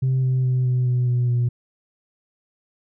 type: tone with pitch steps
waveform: sine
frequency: 130.81 / 129.16 / 127.53 / 125.92 / 124.33 / 122.76 / 121.21 Hz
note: C3 / C3 / C3 / B2 / B2 / B2 / B2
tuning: 0 / -22 / -44 / +34 / +12 / -10 / -32 cents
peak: -15 dBFS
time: 0.02-1.49 s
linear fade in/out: 10 ms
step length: 210 ms
effects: tanh soft clip ceiling -15 dBFS